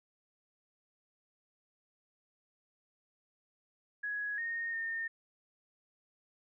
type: tone with pitch steps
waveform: sine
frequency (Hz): 1672 / 1848 / 1824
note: G#6 / A#6 / A#6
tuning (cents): +11 / -16 / -38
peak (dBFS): -34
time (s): 4.03-5.08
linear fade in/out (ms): 10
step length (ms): 350
effects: none